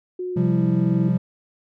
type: tone with pitch glide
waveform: sine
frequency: 363.3 to 329.3 Hz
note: F#4 to E4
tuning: -32 to -2 cents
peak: -25 dBFS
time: 0.19-1.09 s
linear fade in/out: 5 ms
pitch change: -170 cents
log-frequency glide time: 0.32-0.61 s
type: chord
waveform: triangle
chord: C suspended fourth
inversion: none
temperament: equal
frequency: 130.81 / 174.61 / 196 Hz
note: C3 / F3 / G3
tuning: 0 / 0 / 0 cents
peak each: -21 / -18 / -21 dBFS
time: 0.36-1.18 s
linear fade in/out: 10 ms
effects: none